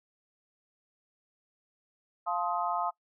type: chord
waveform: sine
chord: F dominant seventh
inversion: none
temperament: just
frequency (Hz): 698.5 / 873.1 / 1047.7 / 1257.2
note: F5 / A5 / C6 / Eb6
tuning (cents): 0 / -14 / +2 / +18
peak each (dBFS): -33 / -34 / -35 / -34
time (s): 2.26-2.91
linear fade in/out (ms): 20
effects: noise-tail reverb RT60 0.1 s tail -21 dB re dry